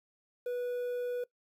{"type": "tone with quantisation", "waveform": "triangle", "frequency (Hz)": 490, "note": "B4", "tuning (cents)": -14, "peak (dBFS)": -30, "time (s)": [0.46, 1.24], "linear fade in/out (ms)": 5, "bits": 10, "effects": ["noise-tail reverb RT60 0.1 s tail -20 dB re dry"]}